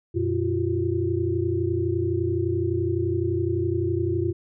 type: tone cluster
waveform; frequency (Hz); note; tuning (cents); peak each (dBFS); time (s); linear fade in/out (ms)
sine; 92.5 / 120.4 / 342.5 / 374.3; F#2 / B2 / F4 / F#4; 0 / -44 / -34 / +20; -27 / -29 / -25 / -29; 0.14-4.33; 20
effects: none